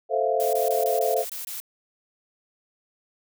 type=chord; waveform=sine; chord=F major seventh; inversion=first; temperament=equal; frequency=440 / 523.3 / 659.3 / 698.5 Hz; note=A4 / C5 / E5 / F5; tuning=0 / 0 / 0 / 0 cents; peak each=-26 dBFS; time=0.09-1.25 s; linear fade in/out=50 ms
type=noise bursts; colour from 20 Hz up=blue; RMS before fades=-34 dBFS; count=8; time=0.4-1.601 s; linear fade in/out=0 ms; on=130 ms; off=23 ms
effects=none